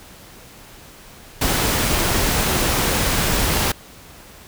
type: noise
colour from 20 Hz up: pink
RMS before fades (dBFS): -19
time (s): 1.41-3.72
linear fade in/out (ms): 5
effects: pink hiss -43 dBFS RMS until 4.47 s